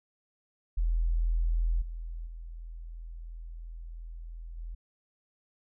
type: tone with level steps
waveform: sine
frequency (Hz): 41.46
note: E1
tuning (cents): +11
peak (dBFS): -24 / -35 / -39 / -36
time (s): 0.77-4.75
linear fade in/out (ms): 10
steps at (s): 1.81 / 2.26 / 4.57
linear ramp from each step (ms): 10
effects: none